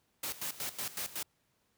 white noise with tremolo, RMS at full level -37 dBFS, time 0.23-1.23 s, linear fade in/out 5 ms, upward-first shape square, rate 5.4 Hz, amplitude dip 80%, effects pink hiss -75 dBFS RMS until 1.77 s + high-pass 60 Hz 12 dB/octave

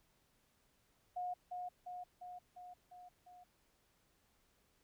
sine tone with echo, 720 Hz, F#5, 47 cents flat, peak -38 dBFS, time 1.16-1.34 s, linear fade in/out 10 ms, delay 350 ms, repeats 6, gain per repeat -3 dB, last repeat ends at 3.44 s, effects pink hiss -75 dBFS RMS until 4.83 s

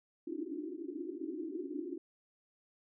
pink band-pass noise, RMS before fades -41 dBFS, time 0.27-1.98 s, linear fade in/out 5 ms, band 280 to 370 Hz, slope 96 dB/octave, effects none

